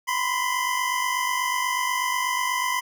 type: tone pair together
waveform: 25% pulse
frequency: 987.8 / 1036 Hz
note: B5 / C6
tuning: 0 / -17 cents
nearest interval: minor second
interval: 83 cents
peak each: -22 dBFS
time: 0.07-2.81 s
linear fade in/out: 20 ms
effects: none